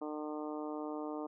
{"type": "harmonic tone", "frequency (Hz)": 151.5, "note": "D#3", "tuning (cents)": -46, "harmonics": [2, 3, 4, 5, 6, 7, 8], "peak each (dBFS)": [-40, -44, -46, -48, -50, -51, -52], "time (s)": [0.01, 1.27], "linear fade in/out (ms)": 10, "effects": []}